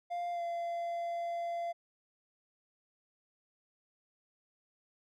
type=tone with pitch glide; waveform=triangle; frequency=698.5 to 685.3 Hz; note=F5 to F5; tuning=0 to -33 cents; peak=-32 dBFS; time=0.1-1.73 s; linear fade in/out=20 ms; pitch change=-33 cents; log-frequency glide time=0.32-0.42 s; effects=none